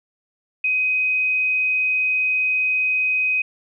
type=tone; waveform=sine; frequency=2515 Hz; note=D#7; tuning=18 cents sharp; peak=-17 dBFS; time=0.64-3.42 s; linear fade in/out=5 ms; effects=none